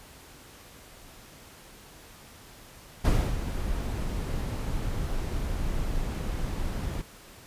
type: noise with ADSR envelope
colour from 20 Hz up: brown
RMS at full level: -20 dBFS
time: 3.04-7.02 s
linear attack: 15 ms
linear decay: 280 ms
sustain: -10 dB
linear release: 11 ms
effects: pink hiss -50 dBFS RMS until 7.46 s + resampled to 32000 Hz